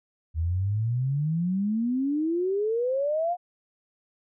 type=exponential sweep; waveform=sine; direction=up; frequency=77.78 to 725 Hz; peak=-23 dBFS; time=0.34-3.37 s; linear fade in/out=50 ms; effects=none